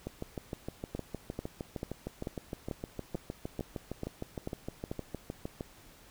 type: two click trains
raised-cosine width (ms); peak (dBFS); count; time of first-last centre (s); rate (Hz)
2; -22 / -23; 10 / 37; 0.95-4.915 / 0.07-5.608; 2.27 / 6.5
effects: pink hiss -57 dBFS RMS until 6.1 s